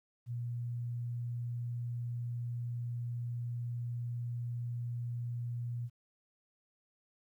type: tone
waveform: sine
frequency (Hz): 119.8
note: A#2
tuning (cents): +48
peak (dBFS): -35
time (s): 0.26-5.9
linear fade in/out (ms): 50
effects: 12-bit